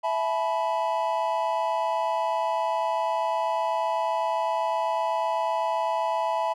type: chord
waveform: triangle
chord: E suspended fourth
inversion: none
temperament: equal with one note detuned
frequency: 659.3 / 859.9 / 987.8 Hz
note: E5 / A5 / B5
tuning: 0 / -40 / 0 cents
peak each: -26 dBFS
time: 0.03-6.54 s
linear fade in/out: 20 ms
effects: none